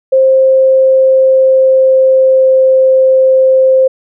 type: tone with pitch glide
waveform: sine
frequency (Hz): 528 to 524.4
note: C5 to C5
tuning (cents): +16 to +4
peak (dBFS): -4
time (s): 0.12-3.88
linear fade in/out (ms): 10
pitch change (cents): -12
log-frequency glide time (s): 0.29-2.61
effects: none